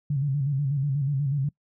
sine tone with vibrato, 140 Hz, C#3, 18 cents sharp, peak -22 dBFS, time 0.1-1.49 s, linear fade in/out 5 ms, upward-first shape square, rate 8.2 Hz, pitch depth 74 cents each way, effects noise-tail reverb RT60 0.1 s tail -24 dB re dry

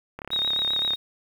click train, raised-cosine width 0.5 ms, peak -20 dBFS, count 27, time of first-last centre 0.19-0.935 s, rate 34.9 Hz
sine tone with vibrato, 3751 Hz, A#7, 10 cents sharp, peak -22 dBFS, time 0.31-0.96 s, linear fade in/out 20 ms, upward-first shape sine, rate 7.8 Hz, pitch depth 29 cents each way
effects 8-bit

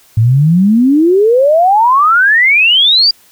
sine exponential sweep, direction up, 106.3 to 4842 Hz, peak -5 dBFS, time 0.17-3.11 s, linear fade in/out 5 ms, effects white hiss -46 dBFS RMS until 3.31 s

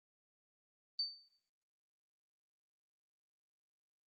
sine tone with exponential decay, 4570 Hz, D8, 48 cents flat, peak -31 dBFS, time 0.99-1.28 s, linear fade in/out 1 ms, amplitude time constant 62 ms, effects noise-tail reverb RT60 0.7 s tail -17 dB re dry + Opus 32 kbps

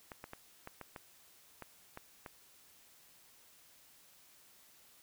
clicks, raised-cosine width 0.5 ms, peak -30 dBFS, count 9, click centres 0.118 / 0.241 / 0.334 / 0.674 / 0.813 / 0.962 / 1.623 / 1.974 / 2.262 s, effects white hiss -63 dBFS RMS until 5.02 s

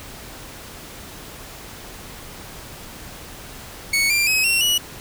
sawtooth tone with pitch steps, 2217 / 2376 / 2547 / 2729 / 2925 Hz, C#7 / D7 / D#7 / F7 / F#7, 0 / +20 / +40 / -41 / -21 cents, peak -13 dBFS, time 3.93-4.78 s, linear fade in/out 5 ms, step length 170 ms, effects pink hiss -38 dBFS RMS until 5 s

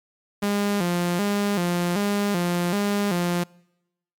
sawtooth tone with vibrato, 188.7 Hz, F#3, 34 cents sharp, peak -17 dBFS, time 0.42-3.44 s, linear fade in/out 10 ms, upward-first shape square, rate 1.3 Hz, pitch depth 130 cents each way, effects noise-tail reverb RT60 0.9 s tail -26 dB re dry + MP3 96 kbps

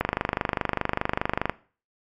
click train, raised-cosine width 0.5 ms, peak -7 dBFS, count 38, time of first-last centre 0.01-1.496 s, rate 24.9 Hz, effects noise-tail reverb RT60 0.4 s tail -19 dB re dry + MP3 96 kbps

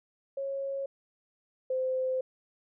sine tone pair in turn, 548 / 517.2 Hz, C#5 / C5, -20 / -20 cents, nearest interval minor second, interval 100 cents, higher first, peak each -31 / -27 dBFS, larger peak second, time 0.37-0.86 / 1.7-2.21 s, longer second, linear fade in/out 5 ms, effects none

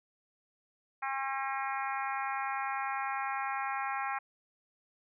harmonic tone, 270 Hz, C#4, 45 cents flat, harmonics 3 / 4 / 5 / 6 / 7 / 8 / 9, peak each -36 / -38 / -40 / -42 / -43 / -44 / -45 dBFS, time 1.02-4.19 s, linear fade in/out 10 ms, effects none

